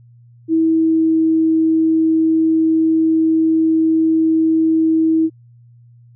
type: tone with pitch glide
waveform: sine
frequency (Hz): 323.7 to 321.3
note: E4 to E4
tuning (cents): -31 to -44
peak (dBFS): -11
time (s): 0.48-5.3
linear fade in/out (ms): 50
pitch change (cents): -13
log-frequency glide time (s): 0.63-1.2
effects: added 119 Hz sine -43 dBFS peak until 6.15 s